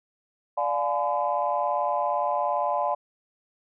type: chord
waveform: sine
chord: D diminished seventh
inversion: none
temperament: just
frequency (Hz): 587.3 / 704.8 / 845.8 / 1014.9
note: D5 / F5 / Ab5 / Cb6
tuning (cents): 0 / +16 / +31 / +47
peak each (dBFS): -28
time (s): 0.57-2.95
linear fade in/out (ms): 10
effects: tanh soft clip ceiling -12 dBFS